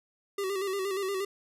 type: tone with vibrato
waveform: square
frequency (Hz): 388.5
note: G4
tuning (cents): -16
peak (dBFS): -30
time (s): 0.38-1.25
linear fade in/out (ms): 5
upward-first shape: square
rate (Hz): 8.5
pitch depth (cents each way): 52
effects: resampled to 32000 Hz